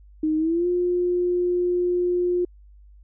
sine tone with pitch glide, 311.1 to 355.3 Hz, D#4 to F4, 0 to +30 cents, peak -19 dBFS, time 0.23-2.45 s, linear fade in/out 5 ms, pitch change +230 cents, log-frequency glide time 0.37-0.67 s, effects added 50 Hz sine -46 dBFS peak until 3.03 s

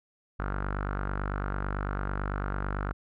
sawtooth tone with low-pass filter, 49 Hz, G1, in tune, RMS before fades -32 dBFS, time 0.39-2.93 s, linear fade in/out 10 ms, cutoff 1400 Hz, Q 5, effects none

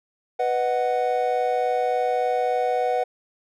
triangle chord, B major, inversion none, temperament just, 493.9 / 617.4 / 740.8 Hz, B4 / D#5 / F#5, 0 / -14 / +2 cents, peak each -22 / -27 / -21 dBFS, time 0.39-3.04 s, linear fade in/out 10 ms, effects none

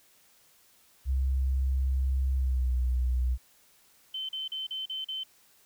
sine tone with pitch glide, 66 to 62.3 Hz, C2 to B1, +16 to +16 cents, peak -24 dBFS, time 1.05-3.38 s, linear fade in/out 50 ms, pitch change -100 cents, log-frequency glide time 2.36-2.72 s
sine tone bursts, 3076 Hz, G7, 33 cents flat, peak -32 dBFS, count 6, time 4.14-5.235 s, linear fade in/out 5 ms, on 150 ms, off 39 ms
effects white hiss -62 dBFS RMS until 5.65 s

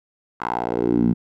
10% pulse tone with band-pass filter sweep, 59.2 Hz, A#1, 27 cents sharp, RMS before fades -21 dBFS, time 0.4-1.14 s, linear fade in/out 20 ms, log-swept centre 1200 to 190 Hz, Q 3.1, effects none

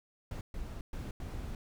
brown noise bursts at uneven times, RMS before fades -40 dBFS, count 4, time 0.31-0.41 / 0.54-0.81 / 0.93-1.11 / 1.2-1.55 s, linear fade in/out 2 ms, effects none

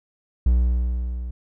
triangle tone with level ramp, 60.8 Hz, B1, 26 cents flat, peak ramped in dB -11 to -26 dBFS, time 0.46-1.31 s, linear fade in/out 5 ms, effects none

